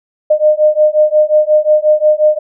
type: beating tone pair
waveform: sine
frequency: 607 / 612.6 Hz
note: D#5 / D#5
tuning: -43 / -27 cents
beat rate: 5.6 Hz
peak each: -10 dBFS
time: 0.3-2.39 s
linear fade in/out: 10 ms
effects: none